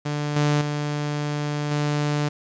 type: tone with level steps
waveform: sawtooth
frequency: 147.5 Hz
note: D3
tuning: 8 cents sharp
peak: -20 / -14 / -20 / -17 dBFS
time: 0.05-2.29 s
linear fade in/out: 10 ms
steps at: 0.36 / 0.61 / 1.71 s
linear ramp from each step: 5 ms
effects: resampled to 16000 Hz + 8-bit